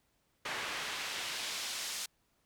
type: noise with band-pass filter sweep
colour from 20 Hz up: pink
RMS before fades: -39 dBFS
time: 0.45-2.06 s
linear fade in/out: 5 ms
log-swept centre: 1800 to 6100 Hz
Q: 0.79
effects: pink hiss -75 dBFS RMS until 2.45 s